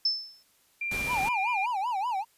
sine tone with exponential decay, 5274 Hz, E8, in tune, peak -20 dBFS, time 0.05-0.43 s, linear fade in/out 5 ms, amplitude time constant 81 ms
sine tone with pitch glide, 2378 to 2399 Hz, D7 to D7, +21 to +36 cents, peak -29 dBFS, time 0.81-1.66 s, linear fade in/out 5 ms, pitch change +15 cents, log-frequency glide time 1.1-1.28 s
pink noise, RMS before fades -37 dBFS, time 0.91-1.29 s, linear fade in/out 5 ms
triangle tone with vibrato, 870 Hz, A5, 20 cents flat, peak -25 dBFS, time 1.07-2.25 s, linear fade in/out 50 ms, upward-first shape sine, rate 5.2 Hz, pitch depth 240 cents each way
effects white hiss -65 dBFS RMS until 2.37 s + resampled to 32000 Hz

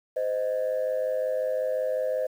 sine tone pair together, 516.8 / 622.3 Hz, C5 / D#5, -21 / 0 cents, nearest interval minor third, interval 321 cents, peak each -25 / -27 dBFS, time 0.16-2.27 s, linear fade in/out 10 ms, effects tanh soft clip ceiling -20 dBFS + 9-bit

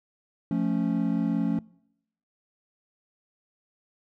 triangle chord, F augmented, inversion none, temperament equal, 174.61 / 220 / 277.2 Hz, F3 / A3 / C#4, 0 / 0 / 0 cents, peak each -26 dBFS, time 0.51-1.59 s, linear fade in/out 2 ms, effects noise-tail reverb RT60 0.8 s tail -25 dB re dry

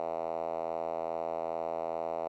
5% pulse tone with band-pass filter, 82.41 Hz, E2, in tune, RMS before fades -35 dBFS, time 0-2.28 s, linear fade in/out 0 ms, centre 650 Hz, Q 3.4, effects none

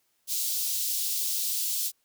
white high-pass noise, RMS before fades -29 dBFS, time 0.27-1.92 s, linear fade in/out 50 ms, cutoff 3600 Hz, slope 24 dB/octave, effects white hiss -72 dBFS RMS until 2.04 s

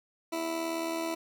20% pulse tone with amplitude modulation, 329.6 Hz, E4, in tune, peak -24 dBFS, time 0.32-1.15 s, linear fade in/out 10 ms, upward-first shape sine, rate 78.5 Hz, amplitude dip 45%, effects none

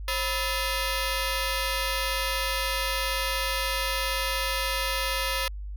10% pulse ring-modulated tone, 763 Hz, G5, 47 cents flat, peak -15 dBFS, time 0.08-5.48 s, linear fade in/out 2 ms, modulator 225 Hz, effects added 50 Hz sine -33 dBFS peak until 5.76 s

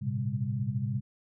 sine tone cluster, 106.2 / 118 / 132.6 / 200.4 Hz, G#2 / A#2 / C3 / G3, +39 / +22 / +23 / +38 cents, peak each -36 / -33 / -32 / -36 dBFS, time 0.01-1.01 s, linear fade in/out 20 ms, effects none

